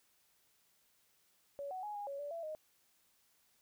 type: tone with pitch steps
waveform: sine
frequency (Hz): 564 / 746 / 836 / 819 / 558 / 579 / 670 / 620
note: C#5 / F#5 / G#5 / G#5 / C#5 / D5 / E5 / D#5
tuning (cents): +30 / +14 / +11 / -24 / +11 / -25 / +28 / -6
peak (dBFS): -40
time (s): 1.59-2.55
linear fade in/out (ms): 0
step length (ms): 120
effects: white hiss -73 dBFS RMS until 3.61 s